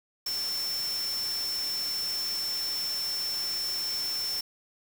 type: tone in noise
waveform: sine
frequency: 5380 Hz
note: E8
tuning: 34 cents sharp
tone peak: -29 dBFS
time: 0.26-4.41 s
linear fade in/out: 5 ms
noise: white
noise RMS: -39 dBFS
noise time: 0.26-4.41 s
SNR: +7 dB
effects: none